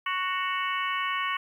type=harmonic tone with a mistuned harmonic; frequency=370 Hz; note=F#4; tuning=in tune; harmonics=3 / 4 / 5 / 6 / 7 / 8; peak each=-29 / -38 / -34 / -34 / -39 / -36 dBFS; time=0.06-1.37 s; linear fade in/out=5 ms; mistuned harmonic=7; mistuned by=+48 cents; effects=10-bit